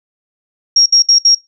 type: tone bursts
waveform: sine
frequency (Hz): 5588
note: F8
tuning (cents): 0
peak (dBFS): -5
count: 4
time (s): 0.76-1.349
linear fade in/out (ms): 5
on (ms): 100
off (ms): 63
effects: noise-tail reverb RT60 0.2 s tail -22 dB re dry